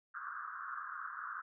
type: band-pass noise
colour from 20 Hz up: pink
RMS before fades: -44 dBFS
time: 0.14-1.42 s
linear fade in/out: 10 ms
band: 1100 to 1600 Hz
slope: 96 dB/octave
effects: none